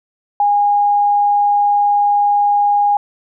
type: tone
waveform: sine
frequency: 819 Hz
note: G#5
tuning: 24 cents flat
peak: -10 dBFS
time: 0.4-2.97 s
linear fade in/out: 2 ms
effects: none